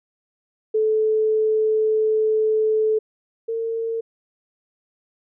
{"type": "tone pair in turn", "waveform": "sine", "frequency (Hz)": [434.8, 454.5], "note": ["A4", "A#4"], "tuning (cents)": [-21, -44], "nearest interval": "minor second", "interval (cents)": 77, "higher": "second", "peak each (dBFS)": [-16, -22], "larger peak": "first", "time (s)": [[0.74, 2.99], [3.48, 4.01]], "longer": "first", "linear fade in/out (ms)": 10, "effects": []}